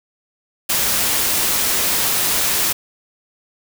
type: noise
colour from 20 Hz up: white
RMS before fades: -18 dBFS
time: 0.69-2.73 s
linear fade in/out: 10 ms
effects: none